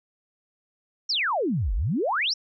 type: exponential two-way sweep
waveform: sine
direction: down then up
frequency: 5830 to 40.75 to 5830 Hz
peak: -22 dBFS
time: 1.09-2.34 s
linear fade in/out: 10 ms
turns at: 1.74 s
effects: none